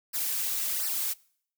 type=noise with flanger; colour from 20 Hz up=blue; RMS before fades=-30 dBFS; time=0.13-1.14 s; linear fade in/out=20 ms; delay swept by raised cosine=0.29 to 5.29 ms; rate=1.4 Hz; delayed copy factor=-0.95; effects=noise-tail reverb RT60 0.6 s tail -24 dB re dry